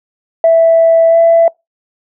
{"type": "tone with pitch glide", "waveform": "sine", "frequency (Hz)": [659.3, 667], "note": ["E5", "E5"], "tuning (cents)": [0, 20], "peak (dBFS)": -3, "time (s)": [0.44, 1.48], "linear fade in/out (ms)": 2, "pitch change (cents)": 20, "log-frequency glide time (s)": [1.09, 1.17], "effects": ["noise-tail reverb RT60 0.2 s tail -26 dB re dry", "tanh soft clip ceiling 0 dBFS"]}